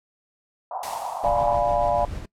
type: band-pass noise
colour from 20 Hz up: pink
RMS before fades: -31 dBFS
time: 0.71-1.56 s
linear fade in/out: 2 ms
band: 680 to 990 Hz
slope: 48 dB/octave
type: noise with exponential decay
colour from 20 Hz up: white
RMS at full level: -34 dBFS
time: 0.83-1.85 s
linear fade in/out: 1 ms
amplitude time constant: 220 ms
type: noise with tremolo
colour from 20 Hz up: brown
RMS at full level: -31 dBFS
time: 1.23-2.26 s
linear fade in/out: 10 ms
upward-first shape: sine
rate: 6.8 Hz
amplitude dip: 35%
type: chord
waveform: sine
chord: D diminished seventh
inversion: none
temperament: equal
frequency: 587.3 / 698.5 / 830.6 / 987.8 Hz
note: D5 / F5 / Ab5 / Cb6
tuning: 0 / 0 / 0 / 0 cents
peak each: -23 / -23 / -26 / -29 dBFS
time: 1.24-2.05 s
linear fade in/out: 2 ms
effects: noise-tail reverb RT60 0.1 s tail -22 dB re dry + low-pass 11000 Hz 12 dB/octave